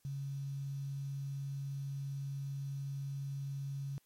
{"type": "tone with quantisation", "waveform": "sine", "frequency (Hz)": 138.59, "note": "C#3", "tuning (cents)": 0, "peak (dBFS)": -37, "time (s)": [0.05, 3.98], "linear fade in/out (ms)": 0, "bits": 10, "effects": ["white hiss -73 dBFS RMS until 4.05 s", "MP3 64 kbps"]}